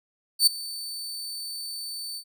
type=tone with ADSR envelope; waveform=sawtooth; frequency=4539 Hz; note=C#8; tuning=40 cents sharp; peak=-10 dBFS; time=0.39-2.24 s; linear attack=78 ms; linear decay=10 ms; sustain=-20 dB; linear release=72 ms; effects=none